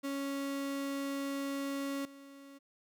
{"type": "tone with level steps", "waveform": "35% pulse", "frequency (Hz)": 277.2, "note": "C#4", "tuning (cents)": 0, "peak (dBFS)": [-33, -49], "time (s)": [0.03, 2.59], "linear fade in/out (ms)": 20, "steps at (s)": 2.05, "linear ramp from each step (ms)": 2, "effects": []}